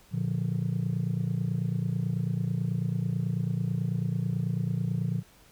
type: chord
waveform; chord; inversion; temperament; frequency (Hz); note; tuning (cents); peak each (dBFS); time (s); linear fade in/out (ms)
sine; Bb major; none; just; 116.54 / 145.68 / 174.81; Bb2 / D3 / F3; 0 / -14 / +2; -29; 0.11-5.23; 50
effects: tanh soft clip ceiling -21 dBFS + pink hiss -58 dBFS RMS until 5.51 s